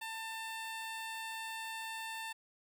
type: tone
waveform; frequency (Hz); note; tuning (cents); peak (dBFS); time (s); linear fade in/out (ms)
15% pulse; 894; A5; +27; -34; 0.01-2.33; 10
effects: none